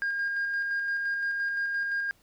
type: tone with tremolo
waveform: sine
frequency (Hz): 1616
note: G#6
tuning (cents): -48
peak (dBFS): -24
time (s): 0.02-2.11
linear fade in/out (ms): 0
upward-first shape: square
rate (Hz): 5.8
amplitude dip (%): 30
effects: tanh soft clip ceiling -24 dBFS + pink hiss -64 dBFS RMS until 2.22 s